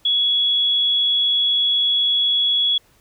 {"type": "tone", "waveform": "sine", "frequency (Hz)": 3364, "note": "G#7", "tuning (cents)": 22, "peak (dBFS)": -15, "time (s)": [0.05, 2.78], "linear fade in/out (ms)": 5, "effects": ["pink hiss -57 dBFS RMS until 3 s"]}